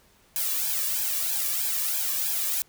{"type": "noise with flanger", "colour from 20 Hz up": "blue", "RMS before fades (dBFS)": -27, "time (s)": [0.36, 2.62], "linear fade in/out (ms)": 0, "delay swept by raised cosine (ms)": [1.2, 1.77], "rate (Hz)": 3.1, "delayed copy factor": 0.8, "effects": ["pink hiss -60 dBFS RMS until 2.68 s"]}